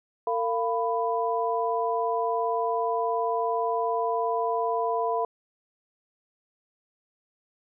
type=tone cluster; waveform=sine; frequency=454.7 / 692 / 993 Hz; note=A#4 / F5 / B5; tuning=-43 / -16 / +9 cents; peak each=-28 dBFS; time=0.27-5.25 s; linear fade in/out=2 ms; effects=none